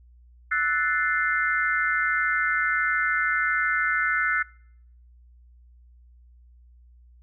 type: chord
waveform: sine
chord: F# half-diminished seventh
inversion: third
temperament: equal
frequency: 1318.5 / 1480 / 1760 / 2093 Hz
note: E6 / F#6 / A6 / C7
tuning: 0 / 0 / 0 / 0 cents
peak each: -29 / -25 / -27 / -27 dBFS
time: 0.51-4.43 s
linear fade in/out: 10 ms
effects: noise-tail reverb RT60 0.7 s tail -26 dB re dry + added 60 Hz sine -50 dBFS peak until 7.22 s